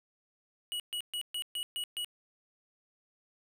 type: tone bursts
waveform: square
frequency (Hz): 2917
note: F#7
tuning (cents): -25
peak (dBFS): -34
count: 7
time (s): 0.72-2.046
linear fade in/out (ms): 0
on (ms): 78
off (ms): 130
effects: none